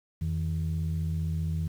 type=tone pair together; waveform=sine; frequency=84.9 / 160.27 Hz; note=F2 / E3; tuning=-48 / -48 cents; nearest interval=major seventh; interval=1100 cents; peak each=-28 / -29 dBFS; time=0.21-1.68 s; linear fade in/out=10 ms; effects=tanh soft clip ceiling -22 dBFS + 9-bit

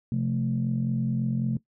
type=chord; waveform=sine; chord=F major; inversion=second; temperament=equal; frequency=130.81 / 174.61 / 220 Hz; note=C3 / F3 / A3; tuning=0 / 0 / 0 cents; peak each=-26 / -31 / -27 dBFS; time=0.12-1.57 s; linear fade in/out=2 ms; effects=noise-tail reverb RT60 0.1 s tail -17 dB re dry + tanh soft clip ceiling -16 dBFS

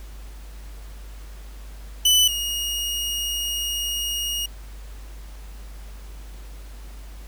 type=tone pair in turn; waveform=sawtooth; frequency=2992 / 2867 Hz; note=F#7 / F7; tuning=+19 / +45 cents; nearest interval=minor second; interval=74 cents; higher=first; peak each=-11 / -21 dBFS; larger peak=first; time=2.05-2.28 / 2.28-4.46 s; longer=second; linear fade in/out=5 ms; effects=added 50 Hz sine -36 dBFS peak until 7.27 s + pink hiss -49 dBFS RMS until 7.27 s

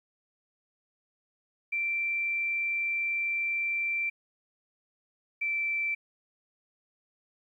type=tone pair in turn; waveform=sine; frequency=2349 / 2334 Hz; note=D7 / D7; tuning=0 / -11 cents; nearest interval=unison; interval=11 cents; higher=first; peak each=-27 / -27 dBFS; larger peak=neither; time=1.72-4.1 / 5.41-5.95 s; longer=first; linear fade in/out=10 ms; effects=11-bit

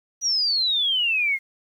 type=exponential sweep; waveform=sine; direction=down; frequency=5890 to 2093 Hz; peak=-19 dBFS; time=0.21-1.39 s; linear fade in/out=50 ms; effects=9-bit

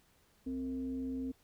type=tone with frequency modulation; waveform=sine; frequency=261.6 Hz; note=C4; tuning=in tune; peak=-35 dBFS; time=0.46-1.32 s; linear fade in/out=10 ms; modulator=197 Hz; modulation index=0.43; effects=pink hiss -69 dBFS RMS until 1.43 s

